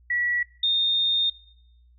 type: tone pair in turn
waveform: sine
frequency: 1938 / 3658 Hz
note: B6 / A#7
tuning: -33 / -33 cents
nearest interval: major seventh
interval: 1100 cents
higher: second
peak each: -22 / -19 dBFS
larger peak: second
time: 0.1-0.43 / 0.63-1.3 s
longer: second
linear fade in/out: 5 ms
effects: noise-tail reverb RT60 0.8 s tail -20 dB re dry + added 60 Hz sine -53 dBFS peak until 1.98 s